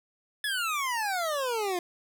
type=exponential sweep; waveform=25% pulse; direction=down; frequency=1738 to 344.5 Hz; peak=-24 dBFS; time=0.44-1.79 s; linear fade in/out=2 ms; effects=none